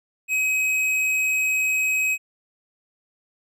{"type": "tone with tanh clipping", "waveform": "sine", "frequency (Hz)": 2537, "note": "D#7", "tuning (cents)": 33, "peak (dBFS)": -21, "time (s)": [0.28, 2.18], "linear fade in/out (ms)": 50, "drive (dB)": 12, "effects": []}